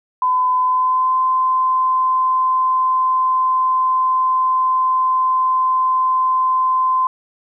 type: tone with pitch glide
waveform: sine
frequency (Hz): 1012 to 1032.7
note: B5 to C6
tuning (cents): +42 to -23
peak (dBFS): -13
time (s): 0.22-7.07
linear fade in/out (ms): 2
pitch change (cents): +35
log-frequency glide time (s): 0.59-1.17
effects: none